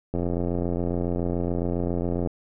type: click train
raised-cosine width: 2 ms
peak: -14 dBFS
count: 187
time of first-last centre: 0.14-2.273 s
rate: 87.2 Hz
effects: none